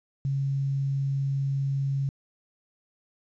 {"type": "tone with quantisation", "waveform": "sine", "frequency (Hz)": 137.5, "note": "C#3", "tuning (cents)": -14, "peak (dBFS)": -24, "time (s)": [0.25, 2.09], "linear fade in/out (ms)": 0, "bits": 9, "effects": ["resampled to 16000 Hz"]}